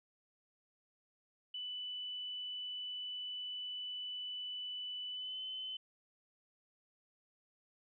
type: tone with pitch glide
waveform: sine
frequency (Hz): 2984 to 3041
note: F#7 to F#7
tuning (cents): +14 to +47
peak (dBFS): -40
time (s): 1.54-5.77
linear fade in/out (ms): 5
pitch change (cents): +33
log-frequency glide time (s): 5.1-5.41
effects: none

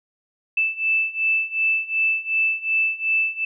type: beating tone pair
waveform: sine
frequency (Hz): 2637 / 2639.7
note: E7 / E7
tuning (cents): 0 / +2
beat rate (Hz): 2.7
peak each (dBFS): -23 / -21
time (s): 0.57-3.45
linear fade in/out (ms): 5
effects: none

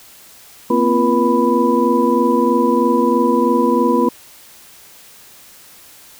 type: tone cluster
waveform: sine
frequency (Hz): 235.1 / 258.2 / 344.5 / 480.9 / 991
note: A#3 / C4 / F4 / B4 / B5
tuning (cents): +15 / -23 / -24 / -46 / +6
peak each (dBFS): -18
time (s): 0.7-4.09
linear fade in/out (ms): 5
effects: white hiss -43 dBFS RMS until 6.19 s

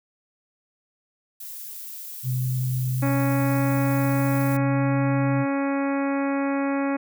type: noise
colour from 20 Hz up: violet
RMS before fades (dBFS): -37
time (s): 1.4-4.57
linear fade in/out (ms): 5
type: tone with pitch glide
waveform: sine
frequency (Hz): 127.7 to 130.84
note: C3 to C3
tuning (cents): -42 to 0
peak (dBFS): -22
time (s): 2.23-5.46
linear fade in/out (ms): 50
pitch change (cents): +42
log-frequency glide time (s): 3.36-4.87
type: harmonic tone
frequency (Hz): 277.2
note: C#4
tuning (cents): 0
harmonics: 1 / 2 / 3 / 4 / 5 / 6 / 7 / 8 / 9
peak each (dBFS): -23 / -29 / -33 / -35 / -37 / -39 / -40 / -41 / -42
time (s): 3.02-6.97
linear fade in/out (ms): 10
effects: none

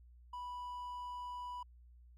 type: tone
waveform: triangle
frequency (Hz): 985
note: B5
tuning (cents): -5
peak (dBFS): -40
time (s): 0.33-1.63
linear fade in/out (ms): 5
effects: added 60 Hz sine -57 dBFS peak until 2.17 s

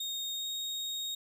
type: tone with pitch glide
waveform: 35% pulse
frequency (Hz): 3708 to 3732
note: A#7 to A#7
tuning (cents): -10 to +1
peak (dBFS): -33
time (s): 0-1.15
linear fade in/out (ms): 5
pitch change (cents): +11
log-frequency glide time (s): 0.33-0.47
effects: none

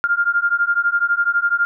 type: beating tone pair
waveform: sine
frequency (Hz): 1396.9 / 1408.9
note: F6 / F6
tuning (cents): 0 / +15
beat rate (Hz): 12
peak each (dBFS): -18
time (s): 0.04-1.65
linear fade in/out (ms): 0
effects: none

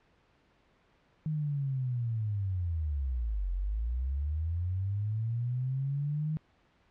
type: linear two-way sweep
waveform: sine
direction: down then up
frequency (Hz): 157.3 to 43.65 to 157.3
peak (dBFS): -29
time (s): 1.26-6.37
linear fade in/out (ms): 0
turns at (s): 3.51
effects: pink hiss -67 dBFS RMS until 6.9 s + low-pass 3000 Hz 12 dB/octave

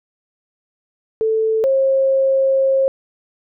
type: tone pair in turn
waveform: sine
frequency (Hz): 441.5 / 536.7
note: A4 / C5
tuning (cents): +6 / +44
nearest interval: minor third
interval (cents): 338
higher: second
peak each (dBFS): -14 / -12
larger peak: second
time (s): 1.21-1.64 / 1.64-2.88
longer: second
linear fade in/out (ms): 0
effects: none

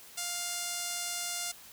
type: tone with band-pass filter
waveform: sawtooth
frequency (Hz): 702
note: F5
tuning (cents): +9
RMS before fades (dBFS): -36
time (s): 0.17-1.52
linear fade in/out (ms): 10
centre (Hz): 8000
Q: 1.1
effects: white hiss -52 dBFS RMS until 1.72 s

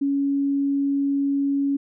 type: tone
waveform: sine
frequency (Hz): 279.2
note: C#4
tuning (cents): +13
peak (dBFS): -19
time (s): 0.01-1.77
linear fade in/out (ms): 10
effects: none

